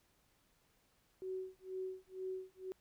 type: tone with tremolo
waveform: sine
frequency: 375.2 Hz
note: F#4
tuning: 24 cents sharp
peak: -38 dBFS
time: 1.22-2.72 s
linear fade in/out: 0 ms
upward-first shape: sine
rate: 2.1 Hz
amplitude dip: 100%
effects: pink hiss -74 dBFS RMS until 2.8 s